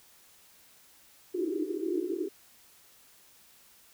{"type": "band-pass noise", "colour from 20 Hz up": "white", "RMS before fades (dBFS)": -32, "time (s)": [1.34, 2.29], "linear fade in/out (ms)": 10, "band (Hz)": [310, 400], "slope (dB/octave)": 96, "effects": ["white hiss -59 dBFS RMS until 3.93 s"]}